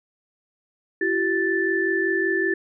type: tone cluster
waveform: sine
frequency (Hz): 338.5 / 383.8 / 1759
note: E4 / G4 / A6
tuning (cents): +46 / -37 / -1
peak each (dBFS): -25 / -24 / -23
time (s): 1.01-2.54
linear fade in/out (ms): 5
effects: none